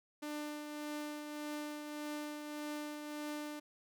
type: tone with tremolo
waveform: sawtooth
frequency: 298.1 Hz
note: D4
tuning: 26 cents sharp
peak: -35 dBFS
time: 0.22-3.6 s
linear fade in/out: 10 ms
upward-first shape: triangle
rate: 1.7 Hz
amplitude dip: 45%
effects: none